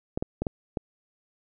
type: clicks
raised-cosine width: 2 ms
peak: -14 dBFS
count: 5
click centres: 0.175 / 0.225 / 0.42 / 0.468 / 0.772 s
effects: none